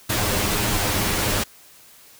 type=noise with comb filter; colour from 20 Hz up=pink; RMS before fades=-22 dBFS; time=0.09-1.44 s; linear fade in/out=10 ms; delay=9.7 ms; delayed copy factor=+0.65; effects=white hiss -49 dBFS RMS until 2.19 s